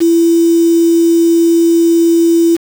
sine tone with quantisation, 335.2 Hz, E4, 29 cents sharp, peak -6 dBFS, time 0-2.57 s, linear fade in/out 20 ms, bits 4, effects none

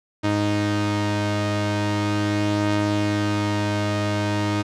sawtooth tone pair together, 103.6 / 310.4 Hz, G#2 / D#4, -4 / -4 cents, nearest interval octave + perfect fifth, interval 1900 cents, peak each -19 dBFS, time 0.23-4.63 s, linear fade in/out 20 ms, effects low-pass 6000 Hz 12 dB/octave

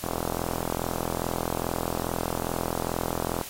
click train, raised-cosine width 1 ms, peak -14 dBFS, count 144, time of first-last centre 0.04-3.413 s, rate 42.4 Hz, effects white hiss -40 dBFS RMS until 3.49 s + AAC 48 kbps

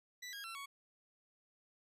20% pulse tone with pitch steps, 1975.5 / 1632.7 / 1349.3 / 1115.1 Hz, B6 / G#6 / E6 / C#6, 0 / -30 / +40 / +10 cents, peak -40 dBFS, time 0.22-0.66 s, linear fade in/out 10 ms, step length 110 ms, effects resampled to 32000 Hz

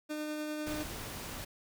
30% pulse tone with tremolo, 303.3 Hz, D#4, 44 cents flat, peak -32 dBFS, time 0.09-0.84 s, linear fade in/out 20 ms, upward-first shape triangle, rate 10 Hz, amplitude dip 25%
pink noise, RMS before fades -42 dBFS, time 0.66-1.45 s, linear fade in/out 10 ms
effects none

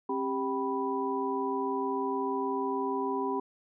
sine tone cluster, 268.4 / 394.9 / 775 / 985 Hz, C4 / G4 / G5 / B5, +44 / +13 / -20 / -5 cents, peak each -34 / -32 / -39 / -33 dBFS, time 0.09-3.4 s, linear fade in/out 5 ms, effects none

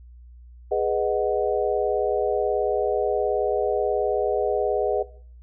sine chord, G# minor seventh, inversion none, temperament equal, 415.3 / 493.9 / 622.3 / 740 Hz, G#4 / B4 / D#5 / F#5, 0 / 0 / 0 / 0 cents, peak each -24 / -25 / -26 / -28 dBFS, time 0.71-5.03 s, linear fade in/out 10 ms, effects noise-tail reverb RT60 0.5 s tail -18 dB re dry + added 60 Hz sine -43 dBFS peak until 5.42 s

